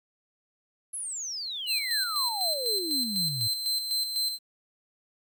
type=exponential sweep; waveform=sine; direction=down; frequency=11175 to 107.8 Hz; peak=-32 dBFS; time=0.93-3.48 s; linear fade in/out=10 ms
type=tone with tremolo; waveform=40% pulse; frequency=4100 Hz; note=C8; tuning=36 cents flat; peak=-24 dBFS; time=1.66-4.39 s; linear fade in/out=50 ms; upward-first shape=square; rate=4 Hz; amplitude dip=50%
effects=10-bit